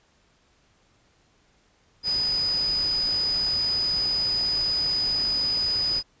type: tone in noise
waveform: sine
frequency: 4978 Hz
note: D#8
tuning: in tune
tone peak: -22 dBFS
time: 2.03-6.03 s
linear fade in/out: 50 ms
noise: pink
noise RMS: -38 dBFS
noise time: 2.03-6.03 s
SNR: +13 dB
effects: pink hiss -63 dBFS RMS until 6.2 s + resampled to 16000 Hz